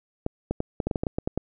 clicks, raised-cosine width 2 ms, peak -12 dBFS, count 12, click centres 0.264 / 0.51 / 0.604 / 0.802 / 0.87 / 0.912 / 0.958 / 1.035 / 1.068 / 1.185 / 1.275 / 1.376 s, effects none

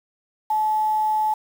sine tone with quantisation, 861 Hz, A5, 38 cents flat, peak -18 dBFS, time 0.5-1.34 s, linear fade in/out 5 ms, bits 7, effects none

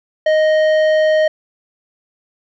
sine tone with tanh clipping, 622.3 Hz, D#5, in tune, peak -12 dBFS, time 0.26-1.28 s, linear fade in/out 5 ms, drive 11 dB, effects none

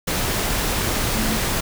sine tone in noise, 220 Hz, A3, in tune, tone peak -24 dBFS, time 1.14-1.37 s, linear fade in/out 10 ms, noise pink, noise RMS -22 dBFS, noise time 0.07-1.61 s, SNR -5 dB, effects none

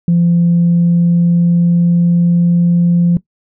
sine tone with pitch glide, 171.5 to 172.99 Hz, F3 to F3, -31 to -16 cents, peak -6 dBFS, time 0.08-3.17 s, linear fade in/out 2 ms, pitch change +15 cents, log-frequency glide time 0.49-2.81 s, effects noise-tail reverb RT60 0.1 s tail -19 dB re dry + tanh soft clip ceiling -4 dBFS

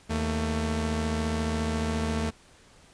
sawtooth tone pair together, 79.4 / 223.8 Hz, D#2 / A3, +36 / +30 cents, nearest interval octave + tritone, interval 1794 cents, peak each -25 dBFS, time 0.09-2.31 s, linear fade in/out 20 ms, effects pink hiss -56 dBFS RMS until 2.93 s + resampled to 22050 Hz

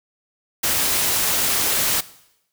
white noise, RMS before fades -20 dBFS, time 0.63-2.01 s, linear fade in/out 10 ms, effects noise-tail reverb RT60 0.8 s tail -18 dB re dry

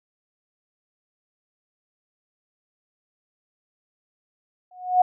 sine tone with exponential growth, 730 Hz, F#5, 24 cents flat, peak -10 dBFS, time 4.71-5.02 s, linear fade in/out 5 ms, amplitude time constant 67 ms, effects none

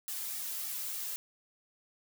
blue noise with flanger, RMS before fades -38 dBFS, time 0.08-1.16 s, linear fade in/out 0 ms, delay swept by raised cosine 1.9 to 2.74 ms, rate 3.4 Hz, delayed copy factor -0.7, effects none

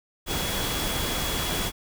sine tone in noise, 3357 Hz, G#7, 18 cents sharp, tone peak -34 dBFS, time 0.26-1.72 s, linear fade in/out 50 ms, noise pink, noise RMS -28 dBFS, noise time 0.26-1.72 s, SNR -9 dB, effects none

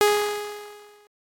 sawtooth tone with exponential decay, 415.3 Hz, G#4, in tune, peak -10 dBFS, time 0.01-1.07 s, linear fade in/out 0 ms, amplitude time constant 230 ms, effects AAC 64 kbps

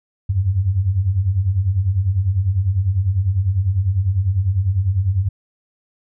sine beating tone pair, 87.31 / 97.31 Hz, F2 / G2, 0 / -12 cents, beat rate 10 Hz, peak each -21 / -16 dBFS, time 0.29-5.29 s, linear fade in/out 10 ms, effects none

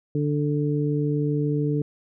harmonic tone, 147.2 Hz, D3, 4 cents sharp, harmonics 1 / 2 / 3, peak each -23 / -26 / -28 dBFS, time 0.15-1.82 s, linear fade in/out 2 ms, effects none

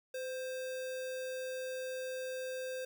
sine tone with sample-and-hold, 514 Hz, C5, 31 cents flat, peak -37 dBFS, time 0.14-2.85 s, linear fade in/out 5 ms, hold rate 2100 Hz, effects none

